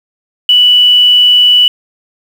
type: tone with quantisation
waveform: sine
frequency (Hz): 2960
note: F#7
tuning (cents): 0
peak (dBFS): -3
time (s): 0.49-1.68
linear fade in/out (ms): 2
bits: 5
effects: none